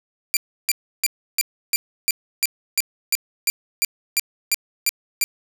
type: tone bursts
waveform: 10% pulse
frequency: 2372 Hz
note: D7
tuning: 17 cents sharp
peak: -7 dBFS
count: 15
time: 0.34-5.24 s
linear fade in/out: 0 ms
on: 28 ms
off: 320 ms
effects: none